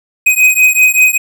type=beating tone pair; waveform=square; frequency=2508 / 2513.2 Hz; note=D#7 / D#7; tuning=+13 / +17 cents; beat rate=5.2 Hz; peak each=-10 dBFS; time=0.26-1.18 s; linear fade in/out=10 ms; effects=none